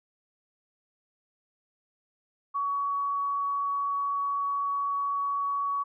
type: tone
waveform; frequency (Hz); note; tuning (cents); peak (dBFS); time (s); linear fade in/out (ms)
sine; 1126; C#6; +27; -26; 2.54-5.84; 20
effects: none